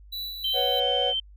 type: tone with tremolo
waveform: square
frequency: 3951 Hz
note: B7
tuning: in tune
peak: -31 dBFS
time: 0.12-0.8 s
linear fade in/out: 10 ms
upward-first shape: sine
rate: 3 Hz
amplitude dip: 40%
type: tone with vibrato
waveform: sine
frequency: 3102 Hz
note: G7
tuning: 19 cents flat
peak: -24 dBFS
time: 0.44-1.2 s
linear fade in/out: 5 ms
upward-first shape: triangle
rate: 14 Hz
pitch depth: 15 cents each way
type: chord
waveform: triangle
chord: B suspended second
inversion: none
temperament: just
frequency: 493.9 / 555.6 / 740.8 Hz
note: B4 / C#5 / F#5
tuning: 0 / +4 / +2 cents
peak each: -27 / -27 / -27 dBFS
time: 0.53-1.14 s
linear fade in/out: 50 ms
effects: added 50 Hz sine -46 dBFS peak until 1.36 s